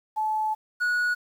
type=tone pair in turn; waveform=sine / triangle; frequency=865 / 1460.2 Hz; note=A5 / F#6; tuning=-30 / -23 cents; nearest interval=major sixth; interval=907 cents; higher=second; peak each=-23 / -20 dBFS; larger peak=second; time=0.16-0.55 / 0.8-1.15 s; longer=first; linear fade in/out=20 ms; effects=9-bit